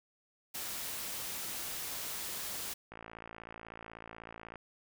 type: noise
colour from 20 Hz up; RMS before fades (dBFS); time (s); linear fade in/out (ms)
white; -40; 0.54-2.74; 10
type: click train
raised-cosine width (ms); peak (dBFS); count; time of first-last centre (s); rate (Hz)
0.5; -31; 93; 2.92-4.557; 56.2
effects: none